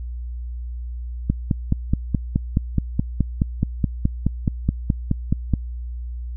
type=click train; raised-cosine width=5 ms; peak=-5 dBFS; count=21; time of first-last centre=1.3-5.537 s; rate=4.72 Hz; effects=added 60 Hz sine -27 dBFS peak until 6.36 s

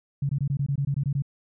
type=tone bursts; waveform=sine; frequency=139.8 Hz; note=C#3; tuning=15 cents sharp; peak=-22 dBFS; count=11; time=0.22-1.222 s; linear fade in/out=5 ms; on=72 ms; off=21 ms; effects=none

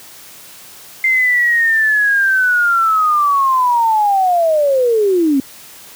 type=linear sweep; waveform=sine; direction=down; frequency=2093 to 260 Hz; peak=-10 dBFS; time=1.04-5.4 s; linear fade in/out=2 ms; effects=white hiss -38 dBFS RMS until 5.95 s + high-pass 60 Hz 12 dB/octave

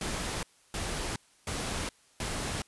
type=noise bursts; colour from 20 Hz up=pink; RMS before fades=-34 dBFS; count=4; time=0.01-2.62 s; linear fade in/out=2 ms; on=420 ms; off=310 ms; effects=white hiss -63 dBFS RMS until 2.67 s + resampled to 24000 Hz

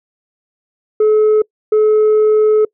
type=tone pair in turn; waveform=sine; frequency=429.2 / 429.2 Hz; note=A4 / A4; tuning=-43 / -43 cents; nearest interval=unison; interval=0 cents; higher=neither; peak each=-5 dBFS; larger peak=neither; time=1-1.42 / 1.72-2.65 s; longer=second; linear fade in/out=5 ms; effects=noise-tail reverb RT60 0.1 s tail -26 dB re dry + tanh soft clip ceiling -7 dBFS

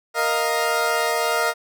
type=chord; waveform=20% pulse; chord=Bb suspended fourth; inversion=none; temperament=equal; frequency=466.2 / 622.3 / 698.5 Hz; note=Bb4 / Eb5 / F5; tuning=0 / 0 / 0 cents; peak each=-19 dBFS; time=0.14-1.54 s; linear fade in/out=50 ms; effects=none

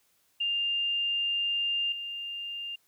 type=tone with level steps; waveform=sine; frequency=2801 Hz; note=F7; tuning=4 cents sharp; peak=-26 / -34 dBFS; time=0.4-2.76 s; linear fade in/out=10 ms; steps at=1.92 s; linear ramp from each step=2 ms; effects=white hiss -69 dBFS RMS until 2.87 s

